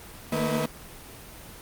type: tone cluster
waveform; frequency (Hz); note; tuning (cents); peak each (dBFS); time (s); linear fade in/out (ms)
35% pulse; 153.4 / 225.4 / 233.9 / 495.3 / 640; D#3 / A3 / A#3 / B4 / D#5; -24 / +42 / +6 / +5 / +49; -29; 0.32-0.66; 5
effects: pink hiss -44 dBFS RMS until 1.61 s + Opus 24 kbps